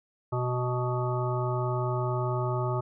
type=harmonic tone; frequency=124.5 Hz; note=B2; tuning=14 cents sharp; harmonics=1 / 3 / 5 / 7 / 9 / 10; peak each=-28 / -33 / -35 / -36 / -38 / -38 dBFS; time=0.32-2.81 s; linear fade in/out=10 ms; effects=none